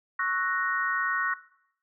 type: chord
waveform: sine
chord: F# dominant seventh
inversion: second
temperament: equal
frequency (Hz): 1108.7 / 1318.5 / 1480 / 1864.7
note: C#6 / E6 / F#6 / A#6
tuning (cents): 0 / 0 / 0 / 0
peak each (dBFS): -30 / -36 / -30 / -30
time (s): 0.19-1.34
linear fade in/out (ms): 5
effects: noise-tail reverb RT60 0.7 s tail -17 dB re dry